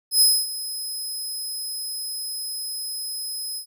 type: tone with ADSR envelope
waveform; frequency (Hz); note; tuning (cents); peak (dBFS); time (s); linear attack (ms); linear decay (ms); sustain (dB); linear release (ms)
20% pulse; 5090; D#8; +39; -7; 0.11-3.66; 100; 250; -16; 90
effects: none